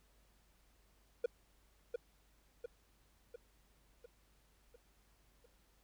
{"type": "tone with echo", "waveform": "triangle", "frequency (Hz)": 480.4, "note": "B4", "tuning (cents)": -48, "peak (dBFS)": -28, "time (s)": [1.24, 1.26], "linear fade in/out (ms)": 5, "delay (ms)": 700, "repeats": 6, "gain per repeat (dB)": -5, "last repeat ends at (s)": 5.46, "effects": ["added 50 Hz sine -70 dBFS peak until 5.83 s", "pink hiss -73 dBFS RMS until 5.83 s"]}